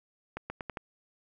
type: accelerating click train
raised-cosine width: 0.5 ms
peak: -21 dBFS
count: 5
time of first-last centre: 0.37-0.772 s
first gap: 130 ms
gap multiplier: 0.83
effects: none